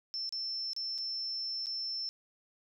sine tone with dropouts, 5340 Hz, E8, 22 cents sharp, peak -34 dBFS, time 0.14-2.09 s, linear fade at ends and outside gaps 0 ms, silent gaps 0.292-0.325 / 0.733-0.764 / 0.98-0.985 / 1.659-1.668 s, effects none

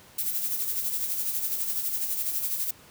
violet noise with tremolo, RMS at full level -27 dBFS, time 0.18-2.71 s, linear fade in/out 5 ms, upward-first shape sine, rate 12 Hz, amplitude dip 50%, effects pink hiss -52 dBFS RMS until 2.9 s + high-pass 80 Hz 12 dB/octave

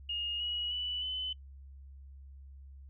sine tone with pitch steps, 2851 / 2908 / 2965 / 3024 Hz, F7 / F#7 / F#7 / F#7, +35 / -31 / +3 / +37 cents, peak -33 dBFS, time 0.09-1.33 s, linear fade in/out 5 ms, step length 310 ms, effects noise-tail reverb RT60 0.1 s tail -23 dB re dry + added 68 Hz sine -48 dBFS peak until 2.89 s

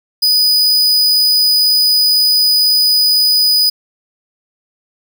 45% pulse tone, 4971 Hz, D#8, 2 cents flat, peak -8 dBFS, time 0.22-3.7 s, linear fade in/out 10 ms, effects none

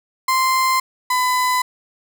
35% pulse tone pair in turn, 1043 / 1004.2 Hz, C6 / B5, -6 / +29 cents, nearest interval minor second, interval 65 cents, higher first, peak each -13 / -14 dBFS, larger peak first, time 0.28-0.8 / 1.1-1.62 s, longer neither, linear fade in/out 5 ms, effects none

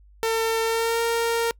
sawtooth tone with pitch glide, 451 to 462.9 Hz, A4 to A#4, +43 to -12 cents, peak -17 dBFS, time 0.23-1.51 s, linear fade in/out 0 ms, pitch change +45 cents, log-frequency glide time 0.63-1.02 s, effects noise-tail reverb RT60 0.1 s tail -26 dB re dry + added 50 Hz sine -49 dBFS peak until 1.59 s

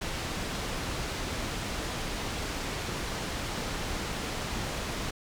pink low-pass noise, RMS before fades -34 dBFS, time 0.01-5.11 s, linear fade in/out 10 ms, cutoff 6900 Hz, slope 12 dB/octave, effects none

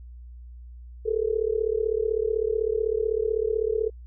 sine tone with amplitude modulation, 440 Hz, A4, in tune, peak -18 dBFS, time 1.05-3.9 s, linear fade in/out 20 ms, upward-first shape sine, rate 35.9 Hz, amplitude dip 95%, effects added 60 Hz sine -40 dBFS peak until 4.06 s

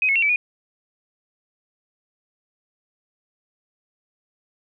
sine tone with pitch steps, 2520 / 2190 / 2725 / 2304 / 2452 Hz, D#7 / C#7 / F7 / D7 / D#7, +21 / -22 / -43 / -34 / -26 cents, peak -16 dBFS, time 0.02-0.36 s, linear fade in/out 2 ms, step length 68 ms, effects none

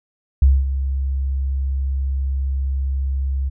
sine tone with ADSR envelope, 67.4 Hz, C#2, 48 cents flat, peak -7 dBFS, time 0.42-3.5 s, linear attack 4 ms, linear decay 220 ms, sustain -11 dB, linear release 21 ms, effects none

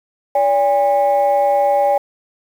sine tone pair together, 573 / 810.3 Hz, D5 / G#5, -43 / -43 cents, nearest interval tritone, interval 600 cents, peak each -13 dBFS, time 0.35-1.98 s, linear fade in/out 5 ms, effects tanh soft clip ceiling -7 dBFS + 7-bit

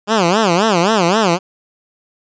10% pulse tone with vibrato, 194.7 Hz, G3, 12 cents flat, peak -3 dBFS, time 0.07-1.39 s, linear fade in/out 50 ms, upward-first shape sine, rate 3.8 Hz, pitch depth 260 cents each way, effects resampled to 16000 Hz

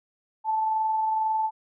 sine tone with amplitude modulation, 876 Hz, A5, 8 cents flat, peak -21 dBFS, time 0.44-1.51 s, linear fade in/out 50 ms, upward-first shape sine, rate 22.1 Hz, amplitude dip 25%, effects none

